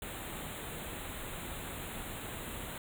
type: band-stop noise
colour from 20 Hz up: pink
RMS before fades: -42 dBFS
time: 0.02-2.78 s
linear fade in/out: 2 ms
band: 4000 to 7000 Hz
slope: 96 dB/octave
effects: none